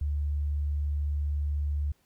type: tone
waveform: sine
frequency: 73 Hz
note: D2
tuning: 10 cents flat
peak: -26 dBFS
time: 0.01-1.92 s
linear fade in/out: 5 ms
effects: pink hiss -69 dBFS RMS until 2.05 s